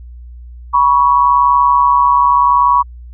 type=tone pair together; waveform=sine; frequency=976 / 1116.7 Hz; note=B5 / C#6; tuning=-21 / +12 cents; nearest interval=major second; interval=233 cents; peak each=-10 dBFS; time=0.73-2.83 s; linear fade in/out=20 ms; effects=added 60 Hz sine -30 dBFS peak until 3.13 s